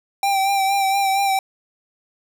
square tone with vibrato, 784 Hz, G5, in tune, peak -17 dBFS, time 0.23-1.39 s, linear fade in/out 2 ms, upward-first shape sine, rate 4.3 Hz, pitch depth 32 cents each way, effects none

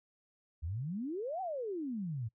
sine exponential two-way sweep, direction up then down, 73 to 784 to 104.6 Hz, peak -35 dBFS, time 0.62-2.29 s, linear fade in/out 20 ms, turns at 1.41 s, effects noise-tail reverb RT60 0.1 s tail -23 dB re dry

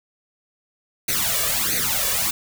white noise with flanger, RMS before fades -22 dBFS, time 1.08-2.31 s, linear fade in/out 5 ms, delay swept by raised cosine 0.47 to 1.77 ms, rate 1.5 Hz, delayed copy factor +1, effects none

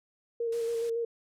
sine tone with vibrato, 462.9 Hz, A#4, 12 cents flat, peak -28 dBFS, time 0.4-1.05 s, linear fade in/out 5 ms, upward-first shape square, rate 7.2 Hz, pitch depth 19 cents each way
white noise, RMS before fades -48 dBFS, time 0.52-0.9 s, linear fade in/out 5 ms
effects low-pass 10000 Hz 12 dB/octave

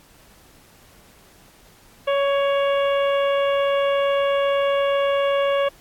harmonic tone with a mistuned harmonic, 559 Hz, C#5, 14 cents sharp, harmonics 1 / 2 / 3 / 4 / 5 / 6, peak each -18 / -26 / -32 / -34 / -32 / -37 dBFS, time 2.07-5.69 s, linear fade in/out 10 ms, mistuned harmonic 3, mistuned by -16 cents, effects pink hiss -52 dBFS RMS until 5.8 s + AAC 64 kbps

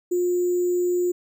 sine tone with sample-and-hold, 355.6 Hz, F4, 31 cents sharp, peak -19 dBFS, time 0.11-1.12 s, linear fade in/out 10 ms, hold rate 7350 Hz, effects none

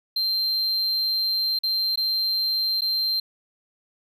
triangle tone with dropouts, 4149 Hz, C8, 15 cents flat, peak -20 dBFS, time 0.16-3.2 s, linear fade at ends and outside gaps 5 ms, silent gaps 1.589-1.634 / 1.958-1.974 / 2.809-2.818 s, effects none

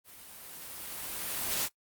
white noise with level ramp, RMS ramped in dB -52 to -30 dBFS, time 0.04-1.69 s, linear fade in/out 50 ms, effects noise-tail reverb RT60 0.1 s tail -20 dB re dry + Opus 32 kbps

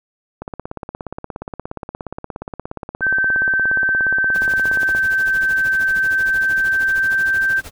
click train, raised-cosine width 1 ms, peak -14 dBFS, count 78, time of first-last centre 0.42-4.949 s, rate 17 Hz
sine tone with pitch glide, 1551 to 1563.6 Hz, G6 to G6, -19 to -5 cents, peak -14 dBFS, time 3.01-7.61 s, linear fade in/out 20 ms, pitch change +14 cents, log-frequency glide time 6.07-7.41 s
pink noise with tremolo, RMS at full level -33 dBFS, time 4.34-7.71 s, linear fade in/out 10 ms, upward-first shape sine, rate 13 Hz, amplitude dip 90%
effects none

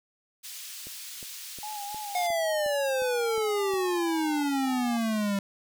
pink high-pass noise, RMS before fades -41 dBFS, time 0.43-2.28 s, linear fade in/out 20 ms, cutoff 3500 Hz, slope 12 dB/octave
click train, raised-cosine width 2 ms, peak -33 dBFS, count 9, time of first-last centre 0.87-3.737 s, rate 2.79 Hz
sine tone with vibrato, 830.6 Hz, G#5, in tune, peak -35 dBFS, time 1.63-4.97 s, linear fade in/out 2 ms, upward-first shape sine, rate 3.6 Hz, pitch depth 52 cents each way
square exponential sweep, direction down, 727 to 196 Hz, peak -26 dBFS, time 2.15-5.39 s, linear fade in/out 2 ms
effects none

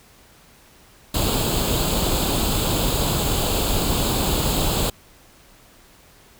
pink noise with comb filter, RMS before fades -21 dBFS, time 1.14-4.9 s, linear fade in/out 5 ms, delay 0.26 ms, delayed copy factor +0.7, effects pink hiss -51 dBFS RMS until 6.39 s

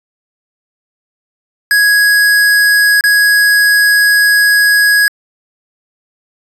square tone with dropouts, 1663 Hz, G#6, 2 cents sharp, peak -7 dBFS, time 1.71-5.08 s, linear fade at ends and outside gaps 1 ms, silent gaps 3.009-3.039 s, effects resampled to 32000 Hz

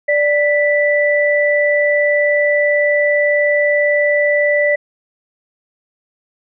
sine tone pair together, 587.3 / 1975.5 Hz, D5 / B6, 0 / 0 cents, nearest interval octave + major sixth, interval 2100 cents, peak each -13 / -15 dBFS, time 0.08-4.76 s, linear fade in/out 10 ms, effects none

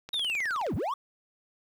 click train, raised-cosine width 0.2 ms, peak -24 dBFS, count 12, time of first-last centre 0.09-0.666 s, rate 19.1 Hz
triangle linear two-way sweep, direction down then up, 3800 to 65.41 to 1192 Hz, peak -26 dBFS, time 0.13-0.94 s, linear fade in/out 5 ms, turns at 0.75 s
effects 10-bit

